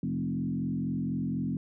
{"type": "tone with frequency modulation", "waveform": "sine", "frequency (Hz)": 207.7, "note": "G#3", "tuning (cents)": 0, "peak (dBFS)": -28, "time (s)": [0.03, 1.57], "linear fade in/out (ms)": 2, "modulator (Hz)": 44.1, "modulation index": 1.6, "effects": []}